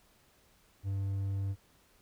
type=tone; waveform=triangle; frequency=98 Hz; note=G2; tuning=in tune; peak=-29 dBFS; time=0.83-1.56 s; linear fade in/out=50 ms; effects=pink hiss -66 dBFS RMS until 2.01 s